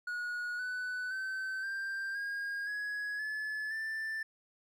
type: tone with pitch steps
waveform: triangle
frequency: 1453 / 1494.7 / 1537.6 / 1581.8 / 1627.2 / 1673.9 / 1721.9 / 1771.4 Hz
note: F#6 / F#6 / G6 / G6 / G#6 / G#6 / A6 / A6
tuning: -32 / +17 / -34 / +15 / -36 / +13 / -38 / +11 cents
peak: -33 dBFS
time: 0.07-4.23 s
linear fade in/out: 5 ms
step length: 520 ms
effects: none